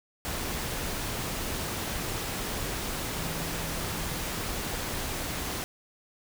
sine tone in noise, 164.5 Hz, E3, 3 cents flat, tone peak -41 dBFS, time 3.1-4.27 s, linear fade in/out 0 ms, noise pink, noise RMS -33 dBFS, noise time 0.25-5.64 s, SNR -11 dB, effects none

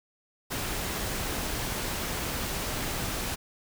pink noise, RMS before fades -32 dBFS, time 0.5-3.36 s, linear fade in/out 20 ms, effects none

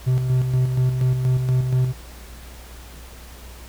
triangle tone with tremolo, 127.9 Hz, C3, 39 cents flat, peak -13 dBFS, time 0.06-1.93 s, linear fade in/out 20 ms, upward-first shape square, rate 4.2 Hz, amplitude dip 45%, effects added 60 Hz sine -39 dBFS peak until 3.68 s + pink hiss -44 dBFS RMS until 3.68 s

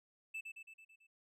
triangle tone with echo, 2637 Hz, E7, in tune, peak -39 dBFS, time 0.34-0.41 s, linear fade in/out 10 ms, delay 110 ms, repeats 6, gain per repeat -4 dB, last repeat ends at 1.07 s, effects none

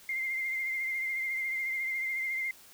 sine tone with vibrato, 2100 Hz, C7, 6 cents sharp, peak -30 dBFS, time 0.09-2.51 s, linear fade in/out 2 ms, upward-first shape triangle, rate 14 Hz, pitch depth 39 cents each way, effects white hiss -55 dBFS RMS until 2.73 s

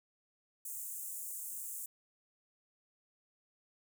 pink high-pass noise, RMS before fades -43 dBFS, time 0.65-1.86 s, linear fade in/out 5 ms, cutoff 7300 Hz, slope 48 dB/octave, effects none

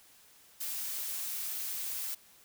blue noise, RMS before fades -37 dBFS, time 0.6-2.15 s, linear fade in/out 10 ms, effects white hiss -60 dBFS RMS until 2.44 s

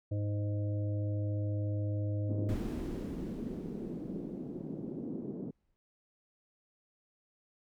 harmonic tone, 103.3 Hz, G#2, 9 cents flat, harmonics 1 / 3 / 5 / 6, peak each -31 / -41 / -45 / -47 dBFS, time 0.11-2.55 s, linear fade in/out 10 ms
white band-pass noise, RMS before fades -40 dBFS, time 2.29-5.51 s, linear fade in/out 5 ms, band 160 to 340 Hz, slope 24 dB/octave
brown noise with exponential decay, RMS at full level -37 dBFS, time 2.49-5.76 s, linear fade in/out 0 ms, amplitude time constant 710 ms
effects none

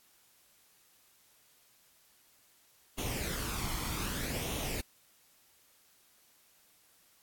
pink noise with flanger, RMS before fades -36 dBFS, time 2.98-4.81 s, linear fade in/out 5 ms, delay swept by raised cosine 0.31 to 0.94 ms, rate 0.64 Hz, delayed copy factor +0.55, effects white hiss -65 dBFS RMS until 7.22 s + AAC 64 kbps

